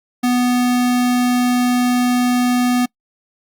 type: tone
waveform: square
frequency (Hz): 246.9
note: B3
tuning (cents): 0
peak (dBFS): -14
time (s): 0.23-2.86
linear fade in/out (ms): 10
effects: noise-tail reverb RT60 0.1 s tail -26 dB re dry + Opus 48 kbps